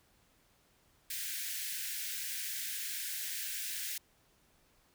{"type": "high-pass noise", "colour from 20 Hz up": "white", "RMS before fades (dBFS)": -39, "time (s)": [1.1, 3.98], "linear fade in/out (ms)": 5, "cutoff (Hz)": 1500, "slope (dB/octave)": 96, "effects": ["pink hiss -69 dBFS RMS until 4.94 s"]}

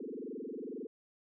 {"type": "tone with frequency modulation", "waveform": "sine", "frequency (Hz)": 351, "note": "F4", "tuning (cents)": 9, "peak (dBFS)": -39, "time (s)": [0, 0.87], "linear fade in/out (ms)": 5, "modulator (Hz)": 22.1, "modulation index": 5.3, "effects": []}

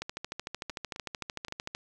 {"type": "two click trains", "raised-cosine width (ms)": 0.2, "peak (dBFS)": [-24, -18], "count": [4, 24], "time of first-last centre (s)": [[0.7, 1.483], [0.02, 1.749]], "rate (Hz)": [3.83, 13.3], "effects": []}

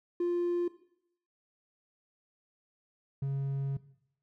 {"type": "tone pair in turn", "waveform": "triangle", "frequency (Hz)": [349.2, 137.54], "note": ["F4", "C#3"], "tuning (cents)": [0, -13], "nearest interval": "octave + major third", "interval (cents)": 1613, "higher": "first", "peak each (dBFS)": [-24, -27], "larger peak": "first", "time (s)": [[0.2, 0.68], [3.22, 3.77]], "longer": "second", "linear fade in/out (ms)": 5, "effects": ["noise-tail reverb RT60 0.7 s tail -18 dB re dry", "tanh soft clip ceiling -23 dBFS"]}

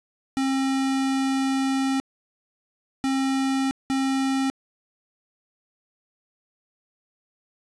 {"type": "tone bursts at uneven times", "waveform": "square", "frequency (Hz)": 268, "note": "C4", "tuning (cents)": 42, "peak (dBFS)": -22, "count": 3, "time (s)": [[0.37, 2], [3.04, 3.71], [3.9, 4.5]], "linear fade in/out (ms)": 0, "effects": ["resampled to 22050 Hz", "8-bit"]}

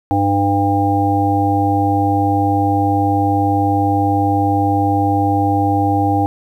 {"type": "harmonic tone", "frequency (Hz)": 100, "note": "G2", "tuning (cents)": 35, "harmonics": [1, 3, 5, 7, 8], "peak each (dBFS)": [-18, -17, -25, -25, -16], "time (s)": [0.11, 6.26], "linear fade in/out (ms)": 0, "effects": ["8-bit"]}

